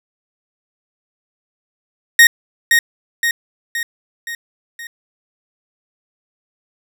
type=tone with echo; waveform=40% pulse; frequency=1864.7 Hz; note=A#6; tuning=in tune; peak=-3 dBFS; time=2.19-2.27 s; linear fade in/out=2 ms; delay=520 ms; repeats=5; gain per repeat=-5 dB; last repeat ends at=4.87 s; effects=none